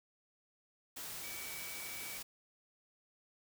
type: tone in noise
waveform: sine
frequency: 2282 Hz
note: C#7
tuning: 50 cents sharp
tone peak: -49 dBFS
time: 1.23-2.18 s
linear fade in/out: 10 ms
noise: white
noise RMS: -45 dBFS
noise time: 0.96-2.23 s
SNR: -7 dB
effects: none